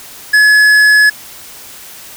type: tone with tanh clipping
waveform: sine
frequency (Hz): 1700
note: G#6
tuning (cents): +40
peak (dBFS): -6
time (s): 0.33-1.1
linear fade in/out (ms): 10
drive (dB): 11
effects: white hiss -33 dBFS RMS until 2.16 s